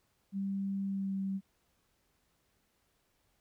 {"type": "tone with pitch glide", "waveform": "sine", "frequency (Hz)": [196, 193.64], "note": ["G3", "G3"], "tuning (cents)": [0, -21], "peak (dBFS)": -32, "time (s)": [0.32, 1.41], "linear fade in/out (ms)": 50, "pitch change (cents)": -21, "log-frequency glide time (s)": [0.87, 1.15], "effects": ["pink hiss -75 dBFS RMS until 3.4 s"]}